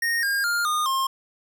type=tone with pitch steps; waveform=square; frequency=1855 / 1614.9 / 1405.8 / 1223.8 / 1065.4 Hz; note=A#6 / G#6 / F6 / D#6 / C6; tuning=-9 / -49 / +11 / -29 / +31 cents; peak=-22 dBFS; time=0.02-1.07 s; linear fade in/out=5 ms; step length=210 ms; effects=none